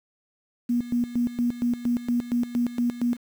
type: tone with tremolo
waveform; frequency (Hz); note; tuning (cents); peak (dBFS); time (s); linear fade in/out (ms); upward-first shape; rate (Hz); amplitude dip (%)
sine; 240.7; B3; -44; -20; 0.69-3.17; 10; square; 4.3; 80
effects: 8-bit